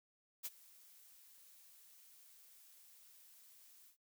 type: noise with ADSR envelope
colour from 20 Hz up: blue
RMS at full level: -41 dBFS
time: 0.43-3.97 s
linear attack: 27 ms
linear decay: 33 ms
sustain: -22 dB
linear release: 100 ms
effects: noise-tail reverb RT60 0.2 s tail -26 dB re dry